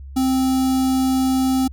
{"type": "tone with notch filter", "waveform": "square", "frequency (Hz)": 261.6, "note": "C4", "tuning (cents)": 0, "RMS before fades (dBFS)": -18, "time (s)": [0.16, 1.68], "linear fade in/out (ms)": 10, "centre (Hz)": 2000, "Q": 0.68, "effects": ["added 68 Hz sine -33 dBFS peak until 1.72 s"]}